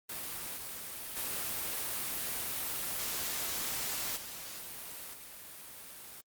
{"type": "noise with level steps", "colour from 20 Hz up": "white", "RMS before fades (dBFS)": [-40, -42, -36, -44, -48], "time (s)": [0.09, 6.21], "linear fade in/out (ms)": 5, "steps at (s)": [0.56, 1.16, 4.16, 5.13], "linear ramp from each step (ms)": 10, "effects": ["Opus 32 kbps"]}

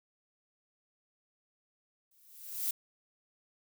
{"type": "noise with exponential growth", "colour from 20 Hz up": "violet", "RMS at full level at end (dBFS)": -30, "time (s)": [2.11, 2.71], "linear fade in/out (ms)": 5, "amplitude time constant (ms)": 130, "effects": []}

